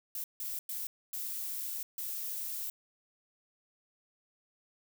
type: noise bursts at uneven times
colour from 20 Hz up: violet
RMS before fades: -38 dBFS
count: 5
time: 0.15-0.24 / 0.4-0.59 / 0.69-0.87 / 1.13-1.83 / 1.98-2.7 s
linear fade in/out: 2 ms
effects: none